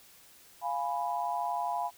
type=chord; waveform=sine; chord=F diminished; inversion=none; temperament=equal; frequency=698.5 / 830.6 / 987.8 Hz; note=F5 / Ab5 / Cb6; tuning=0 / 0 / 0 cents; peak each=-34 dBFS; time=0.61-1.91 s; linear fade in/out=50 ms; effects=white hiss -57 dBFS RMS until 1.97 s